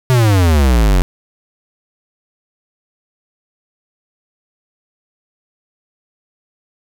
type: exponential sweep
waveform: square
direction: down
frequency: 132.2 to 43 Hz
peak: -9 dBFS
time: 0.1-1.02 s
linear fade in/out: 0 ms
effects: none